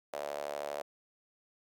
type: tone with high-pass filter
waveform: sawtooth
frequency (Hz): 72.6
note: D2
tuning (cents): -19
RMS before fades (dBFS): -39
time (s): 0.13-0.82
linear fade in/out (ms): 5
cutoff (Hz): 600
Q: 5.1
effects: none